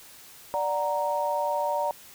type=chord; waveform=sine; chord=D augmented; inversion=none; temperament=equal; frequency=587.3 / 740 / 932.3 Hz; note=D5 / F#5 / A#5; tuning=0 / 0 / 0 cents; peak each=-28 / -33 / -27 dBFS; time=0.54-1.91 s; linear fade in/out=0 ms; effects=white hiss -49 dBFS RMS until 2.14 s